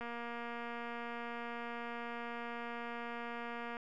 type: click train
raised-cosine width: 0.5 ms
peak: -29 dBFS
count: 888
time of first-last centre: 0.01-3.768 s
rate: 236 Hz
effects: none